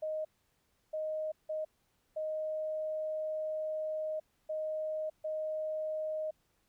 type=tone bursts at uneven times; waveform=sine; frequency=622.3 Hz; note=D#5; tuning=in tune; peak=-33 dBFS; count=6; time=0.02-0.25 / 0.93-1.32 / 1.49-1.65 / 2.16-4.2 / 4.49-5.1 / 5.24-6.31 s; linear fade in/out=10 ms; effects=pink hiss -75 dBFS RMS until 6.68 s